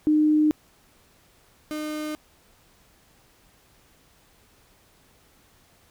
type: tone pair in turn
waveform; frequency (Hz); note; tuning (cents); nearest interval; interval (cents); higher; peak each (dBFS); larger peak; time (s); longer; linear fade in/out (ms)
sine / 35% pulse; 304.9 / 304.9; D#4 / D#4; -35 / -35; unison; 0; neither; -16 / -27; first; 0.07-0.51 / 1.71-2.15; neither; 0
effects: pink hiss -59 dBFS RMS until 5.9 s